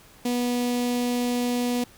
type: tone with notch filter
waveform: sawtooth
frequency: 244.1 Hz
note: B3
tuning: 20 cents flat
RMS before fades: -25 dBFS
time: 0.25-1.84 s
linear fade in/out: 5 ms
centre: 1400 Hz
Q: 0.93
effects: pink hiss -52 dBFS RMS until 1.97 s